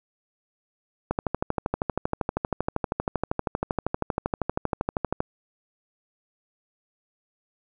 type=click train; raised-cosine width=1 ms; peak=-10 dBFS; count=53; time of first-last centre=1.11-5.204 s; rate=12.7 Hz; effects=none